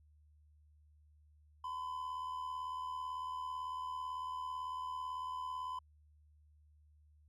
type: tone with amplitude modulation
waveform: triangle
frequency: 1013 Hz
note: B5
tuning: 44 cents sharp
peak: -35 dBFS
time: 1.64-5.79 s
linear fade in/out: 5 ms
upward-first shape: sine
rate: 78 Hz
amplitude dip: 50%
effects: added 75 Hz sine -63 dBFS peak until 7.28 s